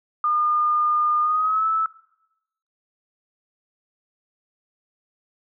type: tone with pitch glide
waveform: sine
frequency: 1214 to 1308.7 Hz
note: D#6 to E6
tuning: -43 to -13 cents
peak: -18 dBFS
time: 0.24-1.86 s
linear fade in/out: 2 ms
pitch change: +130 cents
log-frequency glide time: 1.21-1.66 s
effects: noise-tail reverb RT60 0.9 s tail -20 dB re dry